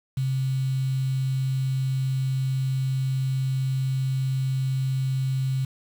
sine tone with quantisation, 132.3 Hz, C3, 20 cents sharp, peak -22 dBFS, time 0.17-5.65 s, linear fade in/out 5 ms, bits 7, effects none

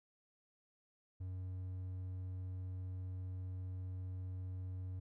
triangle tone, 92.5 Hz, F#2, in tune, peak -39 dBFS, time 1.2-5 s, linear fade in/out 10 ms, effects none

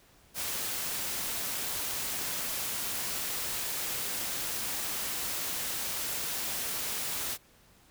white noise, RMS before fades -34 dBFS, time 0.34-7.38 s, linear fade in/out 50 ms, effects pink hiss -61 dBFS RMS until 7.9 s

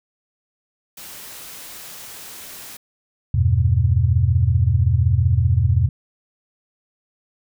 white noise, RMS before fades -37 dBFS, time 0.97-2.77 s, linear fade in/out 5 ms
sine chord, E minor, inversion none, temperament equal, 82.41 / 98 / 123.47 Hz, E2 / G2 / B2, 0 / 0 / 0 cents, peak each -18 dBFS, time 3.34-5.89 s, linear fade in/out 5 ms
effects none

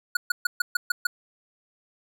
square tone bursts, 1457 Hz, F#6, 27 cents flat, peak -20 dBFS, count 7, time 0.15-1.07 s, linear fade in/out 5 ms, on 20 ms, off 130 ms, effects none

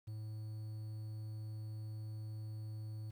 triangle tone with quantisation, 108.3 Hz, A2, 27 cents flat, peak -40 dBFS, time 0.07-3.11 s, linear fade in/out 10 ms, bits 11, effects none

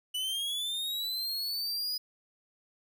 45% pulse linear sweep, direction up, 2958 to 4969 Hz, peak -31 dBFS, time 0.14-1.98 s, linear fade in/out 10 ms, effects none

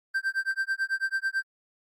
triangle tone with tremolo, 1568 Hz, G6, in tune, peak -21 dBFS, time 0.14-1.43 s, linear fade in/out 10 ms, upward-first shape sine, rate 9.1 Hz, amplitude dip 100%, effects Opus 32 kbps

